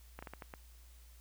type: slowing click train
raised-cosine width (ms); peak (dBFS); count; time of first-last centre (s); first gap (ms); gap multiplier
0.5; -30; 6; 0.19-0.538; 35; 1.35
effects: added 59 Hz sine -55 dBFS peak until 1.2 s + white hiss -65 dBFS RMS until 1.2 s